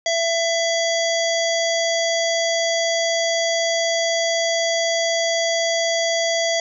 harmonic tone with a mistuned harmonic, 668 Hz, E5, 23 cents sharp, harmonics 1 / 3 / 5 / 7 / 9 / 10, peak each -20 / -25 / -27 / -28 / -30 / -30 dBFS, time 0.06-6.6 s, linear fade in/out 2 ms, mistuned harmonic 9, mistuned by -33 cents, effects none

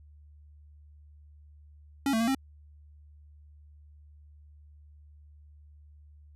square tone with pitch steps, 276.5 / 223.6 / 229.5 / 267.6 Hz, C#4 / A3 / A#3 / C4, -4 / +28 / -27 / +39 cents, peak -25 dBFS, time 2.06-2.348 s, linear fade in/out 2 ms, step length 72 ms, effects added 74 Hz sine -51 dBFS peak until 6.35 s + resampled to 32000 Hz

